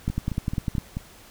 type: two click trains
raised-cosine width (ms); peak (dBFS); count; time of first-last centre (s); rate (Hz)
5; -16 / -12; 5 / 8; 0.1-0.97 / 0.08-0.782; 4.6 / 9.97
effects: pink hiss -49 dBFS RMS until 1.3 s